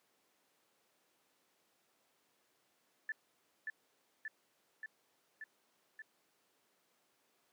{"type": "tone with echo", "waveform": "sine", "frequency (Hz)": 1752, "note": "A6", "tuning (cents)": -8, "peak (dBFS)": -36, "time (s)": [3.09, 3.12], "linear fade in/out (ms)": 2, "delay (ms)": 580, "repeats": 5, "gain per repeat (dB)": -2, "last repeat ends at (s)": 6.02, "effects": ["pink hiss -75 dBFS RMS until 7.52 s", "high-pass 300 Hz 12 dB/octave"]}